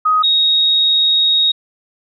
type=tone pair in turn; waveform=sine; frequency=1255 / 3761 Hz; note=D#6 / A#7; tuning=+15 / +15 cents; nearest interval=octave + perfect fifth; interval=1900 cents; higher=second; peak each=-10 dBFS; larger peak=neither; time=0.05-0.23 / 0.23-1.52 s; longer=second; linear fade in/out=10 ms; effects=none